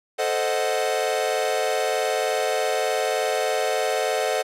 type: chord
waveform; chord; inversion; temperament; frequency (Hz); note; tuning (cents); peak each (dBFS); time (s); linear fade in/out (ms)
45% pulse; A diminished seventh; none; equal; 440 / 523.3 / 622.3 / 740; A4 / C5 / Eb5 / Gb5; 0 / 0 / 0 / 0; -27; 0.18-4.43; 20
effects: low-pass 12000 Hz 12 dB/octave